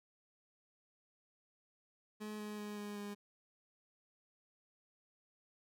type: tone with pitch steps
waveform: 30% pulse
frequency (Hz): 212.3 / 210.3 / 208.4 / 206.5 / 204.6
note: G#3 / G#3 / G#3 / G#3 / G#3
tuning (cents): +38 / +22 / +6 / -10 / -26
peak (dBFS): -40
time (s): 2.2-3.15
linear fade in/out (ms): 20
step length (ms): 190
effects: none

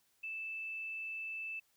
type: tone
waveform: sine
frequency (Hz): 2637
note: E7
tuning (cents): 0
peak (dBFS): -39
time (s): 0.23-1.6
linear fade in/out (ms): 10
effects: white hiss -74 dBFS RMS until 1.76 s

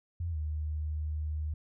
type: tone with pitch glide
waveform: sine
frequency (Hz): 85.4 to 76.52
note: F2 to D#2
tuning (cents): -38 to -28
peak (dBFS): -31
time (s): 0.2-1.54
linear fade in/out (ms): 5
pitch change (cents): -190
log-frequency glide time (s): 0.3-0.37
effects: none

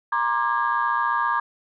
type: tone cluster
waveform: sine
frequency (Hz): 942 / 1057 / 1185 / 1641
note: A#5 / C6 / D6 / G#6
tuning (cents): +18 / +17 / +15 / -21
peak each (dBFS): -24 / -26 / -24 / -26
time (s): 0.12-1.4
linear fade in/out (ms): 5
effects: tanh soft clip ceiling -11 dBFS

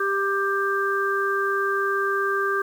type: harmonic tone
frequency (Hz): 394.8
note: G4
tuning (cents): +12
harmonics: 1 / 3 / 4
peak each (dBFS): -25 / -25 / -25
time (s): 0-2.62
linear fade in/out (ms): 5
effects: 8-bit

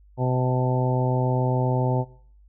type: harmonic tone with a mistuned harmonic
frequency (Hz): 127.3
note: C3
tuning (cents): -47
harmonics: 1 / 2 / 3 / 4 / 5 / 6 / 7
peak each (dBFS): -22 / -30 / -30 / -31 / -32 / -35 / -31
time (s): 0.17-2.05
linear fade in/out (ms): 50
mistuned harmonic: 7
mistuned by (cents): -15
effects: noise-tail reverb RT60 0.5 s tail -18 dB re dry + added 50 Hz sine -50 dBFS peak until 2.48 s

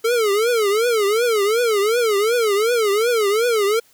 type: tone with vibrato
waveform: square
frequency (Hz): 440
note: A4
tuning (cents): 0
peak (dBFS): -16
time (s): 0.04-3.8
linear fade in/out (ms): 10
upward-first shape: triangle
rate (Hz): 2.7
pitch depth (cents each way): 210
effects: white hiss -55 dBFS RMS until 3.93 s

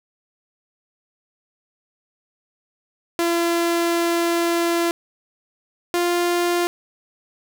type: tone pair in turn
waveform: sawtooth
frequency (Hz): 340.1 / 348.9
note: F4 / F4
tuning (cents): -46 / -2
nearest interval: unison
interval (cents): 44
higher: second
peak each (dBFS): -14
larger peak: neither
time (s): 3.19-4.91 / 5.94-6.67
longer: first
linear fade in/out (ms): 0
effects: none

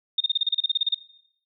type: tone bursts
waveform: sine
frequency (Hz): 3668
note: A#7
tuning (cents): -29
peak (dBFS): -18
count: 14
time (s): 0.18-0.946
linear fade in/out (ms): 5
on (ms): 25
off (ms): 32
effects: noise-tail reverb RT60 0.7 s tail -17 dB re dry

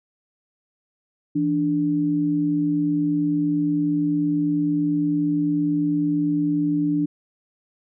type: tone pair together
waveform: sine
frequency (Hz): 164.83 / 293.7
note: E3 / D4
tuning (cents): 0 / 0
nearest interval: minor seventh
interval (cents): 1000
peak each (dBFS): -26 / -19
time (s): 1.35-7.06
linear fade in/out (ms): 10
effects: none

